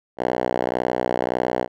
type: tone with band-pass filter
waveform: 5% pulse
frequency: 61.74 Hz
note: B1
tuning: in tune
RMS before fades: -23 dBFS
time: 0.17-1.68 s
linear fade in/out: 50 ms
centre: 640 Hz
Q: 0.98
effects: none